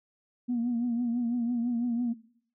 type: tone with vibrato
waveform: sine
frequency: 238.5 Hz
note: A#3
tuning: 40 cents sharp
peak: -25 dBFS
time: 0.48-2.14 s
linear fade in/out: 20 ms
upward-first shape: triangle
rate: 6 Hz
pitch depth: 73 cents each way
effects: noise-tail reverb RT60 0.6 s tail -19 dB re dry + tanh soft clip ceiling -22 dBFS